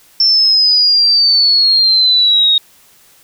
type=exponential sweep; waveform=sine; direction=down; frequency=5390 to 3729 Hz; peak=-7 dBFS; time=0.2-2.58 s; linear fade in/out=2 ms; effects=white hiss -47 dBFS RMS until 3.23 s